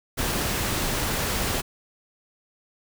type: noise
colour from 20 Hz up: pink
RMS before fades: -26 dBFS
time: 0.17-1.62 s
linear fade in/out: 20 ms
effects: none